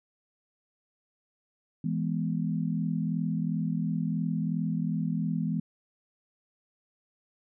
sine chord, E major, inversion none, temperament equal, 164.81 / 207.7 / 246.9 Hz, E3 / G#3 / B3, 0 / 0 / 0 cents, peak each -29 / -32 / -33 dBFS, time 1.84-5.6 s, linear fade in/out 5 ms, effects none

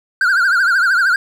triangle tone with vibrato, 1486 Hz, F#6, 7 cents sharp, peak -9 dBFS, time 0.21-1.16 s, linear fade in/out 2 ms, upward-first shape triangle, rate 13 Hz, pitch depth 160 cents each way, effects none

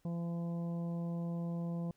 harmonic tone, 170 Hz, F3, 46 cents flat, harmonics 1 / 2 / 3 / 4 / 5 / 6, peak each -35 / -50 / -48 / -53 / -59 / -58 dBFS, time 0.05-1.91 s, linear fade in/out 2 ms, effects pink hiss -74 dBFS RMS until 1.96 s

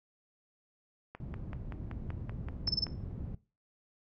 click train, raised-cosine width 0.5 ms, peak -29 dBFS, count 10, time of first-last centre 1.15-2.868 s, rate 5.24 Hz
white low-pass noise, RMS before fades -41 dBFS, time 1.2-3.35 s, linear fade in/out 2 ms, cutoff 130 Hz, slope 12 dB/octave
sine tone bursts, 5274 Hz, E8, in tune, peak -27 dBFS, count 4, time 2.67-2.844 s, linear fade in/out 5 ms, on 24 ms, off 26 ms
effects noise-tail reverb RT60 0.3 s tail -18 dB re dry

